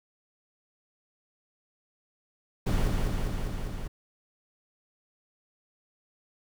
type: noise with echo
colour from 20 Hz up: brown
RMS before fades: -25 dBFS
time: 2.66-2.88 s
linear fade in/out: 10 ms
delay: 200 ms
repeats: 5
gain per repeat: -2 dB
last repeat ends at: 3.88 s
effects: none